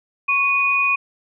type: tone pair together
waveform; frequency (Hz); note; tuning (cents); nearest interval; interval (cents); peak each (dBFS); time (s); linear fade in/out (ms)
sine; 1101.6 / 2473; C#6 / D#7; -11 / -11; octave + major second; 1400; -22 / -16; 0.28-0.96; 10
effects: none

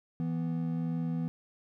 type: tone pair together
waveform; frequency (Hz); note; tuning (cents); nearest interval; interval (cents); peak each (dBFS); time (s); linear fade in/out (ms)
triangle; 164.79 / 246.9; E3 / B3; 0 / 0; perfect fifth; 700; -29 / -33; 0.2-1.28; 0
effects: none

